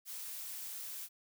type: noise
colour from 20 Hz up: blue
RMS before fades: -44 dBFS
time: 0.05-1.09 s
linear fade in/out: 50 ms
effects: none